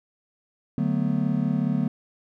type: chord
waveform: triangle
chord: B minor seventh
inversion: first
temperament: just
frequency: 148.16 / 185.21 / 222.2 / 246.9 Hz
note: D3 / F#3 / A3 / B3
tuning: +16 / +2 / +17 / 0 cents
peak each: -25 dBFS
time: 0.78-1.88 s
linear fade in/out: 2 ms
effects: none